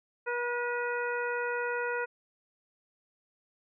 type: harmonic tone with a mistuned harmonic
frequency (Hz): 482.5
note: B4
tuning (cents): -40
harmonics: 1 / 2 / 3 / 4 / 5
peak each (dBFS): -33 / -37 / -34 / -41 / -42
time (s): 0.26-2.06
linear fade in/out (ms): 20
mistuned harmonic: 5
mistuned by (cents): +50
effects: none